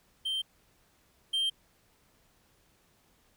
triangle tone pair in turn, 3136 / 3149 Hz, G7 / G7, 0 / +7 cents, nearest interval unison, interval 7 cents, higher second, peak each -28 / -25 dBFS, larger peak second, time 0.25-0.42 / 1.33-1.5 s, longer neither, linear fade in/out 10 ms, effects pink hiss -67 dBFS RMS until 3.36 s

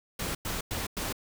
pink noise bursts, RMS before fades -33 dBFS, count 4, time 0.19-1.127 s, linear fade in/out 5 ms, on 160 ms, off 99 ms, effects none

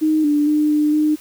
sine tone with pitch steps, 311 / 294.5 / 301.6 / 299.7 / 304.5 Hz, D#4 / D4 / D4 / D4 / D#4, -1 / +5 / +46 / +35 / -37 cents, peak -13 dBFS, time 0.01-1.16 s, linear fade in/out 20 ms, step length 230 ms, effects white hiss -44 dBFS RMS until 1.2 s

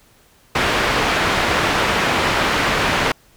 white low-pass noise, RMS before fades -18 dBFS, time 0.55-3.12 s, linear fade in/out 5 ms, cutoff 2100 Hz, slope 12 dB/octave, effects pink hiss -53 dBFS RMS until 3.36 s

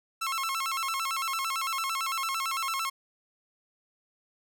sawtooth tone with vibrato, 1198 Hz, D6, 34 cents sharp, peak -25 dBFS, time 0.21-2.9 s, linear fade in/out 10 ms, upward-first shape square, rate 8.9 Hz, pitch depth 180 cents each way, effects none

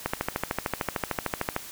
click train, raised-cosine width 0.5 ms, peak -10 dBFS, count 21, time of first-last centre 0.06-1.564 s, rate 13.3 Hz, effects white hiss -42 dBFS RMS until 1.71 s

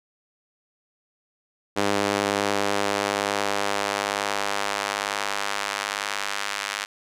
sawtooth tone with high-pass filter sweep, 101.1 Hz, G#2, 46 cents flat, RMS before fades -26 dBFS, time 1.76-6.86 s, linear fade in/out 20 ms, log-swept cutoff 340 to 1500 Hz, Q 0.84, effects low-pass 9000 Hz 12 dB/octave

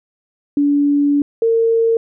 sine tone pair in turn, 287.3 / 456.1 Hz, D4 / A#4, -38 / -38 cents, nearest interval minor sixth, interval 800 cents, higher second, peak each -11 dBFS, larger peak neither, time 0.57-1.22 / 1.42-1.97 s, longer first, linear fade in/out 2 ms, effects none

